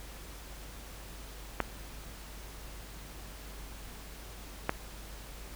clicks, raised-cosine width 0.5 ms, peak -12 dBFS, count 2, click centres 1.603 / 4.694 s, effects added 50 Hz sine -46 dBFS peak until 5.55 s + pink hiss -49 dBFS RMS until 5.55 s

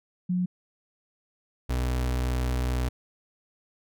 sine / 35% pulse tone pair in turn, 180.5 / 62.29 Hz, F#3 / B1, -43 / +15 cents, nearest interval octave + tritone, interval 1842 cents, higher first, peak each -23 dBFS, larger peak neither, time 0.29-0.46 / 1.69-2.89 s, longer second, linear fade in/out 10 ms, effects none

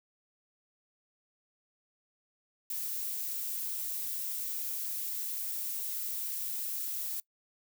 violet noise, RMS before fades -36 dBFS, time 2.7-7.2 s, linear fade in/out 2 ms, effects noise-tail reverb RT60 0.1 s tail -22 dB re dry

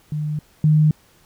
sine tone pair in turn, 151.1 / 153.39 Hz, D3 / D#3, +50 / -24 cents, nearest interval unison, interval 26 cents, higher second, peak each -21 / -11 dBFS, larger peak second, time 0.12-0.39 / 0.64-0.91 s, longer neither, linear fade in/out 2 ms, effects pink hiss -55 dBFS RMS until 1.25 s

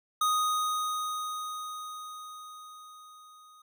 square tone with level ramp, 1244.5 Hz, D#6, in tune, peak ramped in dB -24 to -54 dBFS, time 0.21-3.62 s, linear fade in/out 5 ms, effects none

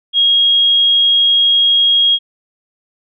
sine tone, 3276 Hz, G#7, 24 cents flat, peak -8 dBFS, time 0.13-2.19 s, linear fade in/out 50 ms, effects none

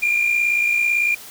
sine tone pair together, 2349 / 2407 Hz, D7 / D7, 0 / +42 cents, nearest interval unison, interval 42 cents, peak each -22 / -15 dBFS, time 0.02-1.15 s, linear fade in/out 10 ms, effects tanh soft clip ceiling -12 dBFS + white hiss -39 dBFS RMS until 1.3 s

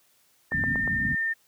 sine tone with pitch glide, 1795 to 1809.6 Hz, A6 to A6, +34 to +48 cents, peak -24 dBFS, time 0.51-1.34 s, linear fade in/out 20 ms, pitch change +14 cents, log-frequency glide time 0.67-0.77 s
click train, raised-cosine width 1 ms, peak -20 dBFS, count 4, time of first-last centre 0.52-0.876 s, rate 8.42 Hz
white low-pass noise, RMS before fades -31 dBFS, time 0.53-1.15 s, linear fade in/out 5 ms, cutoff 270 Hz, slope 96 dB/octave
effects white hiss -64 dBFS RMS until 1.47 s + high-pass 60 Hz 12 dB/octave

